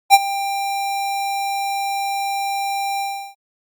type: tone with ADSR envelope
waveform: square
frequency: 792 Hz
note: G5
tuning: 18 cents sharp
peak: -4 dBFS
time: 0.1-3.35 s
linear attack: 40 ms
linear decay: 37 ms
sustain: -17 dB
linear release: 350 ms
effects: Opus 48 kbps